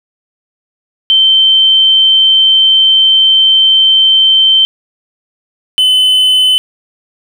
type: tone pair in turn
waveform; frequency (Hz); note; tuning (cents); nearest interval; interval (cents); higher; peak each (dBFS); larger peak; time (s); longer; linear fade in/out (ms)
sine / triangle; 3106 / 3033; G7 / F#7; -17 / +42; unison; 41; first; -4; neither; 1.1-4.65 / 5.78-6.58; first; 0
effects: none